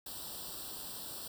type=noise with comb filter; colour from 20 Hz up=white; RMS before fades=-44 dBFS; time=0.06-1.28 s; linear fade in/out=5 ms; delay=0.23 ms; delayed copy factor=+0.9; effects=none